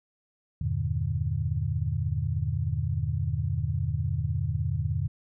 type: chord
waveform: sine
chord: E half-diminished seventh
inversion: none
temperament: just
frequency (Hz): 82.41 / 98.89 / 118.67 / 148.33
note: E2 / G2 / Bb2 / D3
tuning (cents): 0 / +16 / +31 / +18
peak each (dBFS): -31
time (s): 0.61-5.08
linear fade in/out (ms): 5
effects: none